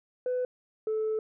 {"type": "tone pair in turn", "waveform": "sine", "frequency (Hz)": [501, 435.7], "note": ["B4", "A4"], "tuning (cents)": [25, -17], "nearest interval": "major second", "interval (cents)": 242, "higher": "first", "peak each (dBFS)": -25, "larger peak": "neither", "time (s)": [[0.26, 0.45], [0.87, 1.19]], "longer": "second", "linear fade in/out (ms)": 2, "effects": ["tanh soft clip ceiling -24 dBFS"]}